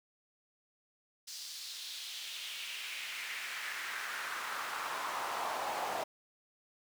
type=noise with high-pass filter sweep; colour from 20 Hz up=brown; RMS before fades=-40 dBFS; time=1.27-6.04 s; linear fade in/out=10 ms; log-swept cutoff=5000 to 680 Hz; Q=2.3; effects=none